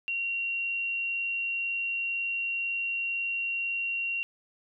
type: tone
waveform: sine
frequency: 2751 Hz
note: F7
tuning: 27 cents flat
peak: -28 dBFS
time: 0.08-4.23 s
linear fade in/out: 0 ms
effects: none